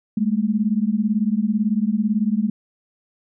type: beating tone pair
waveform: sine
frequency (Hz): 203.7 / 221.7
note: G#3 / A3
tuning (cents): -33 / +13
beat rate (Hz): 18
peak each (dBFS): -20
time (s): 0.17-2.5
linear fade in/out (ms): 5
effects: none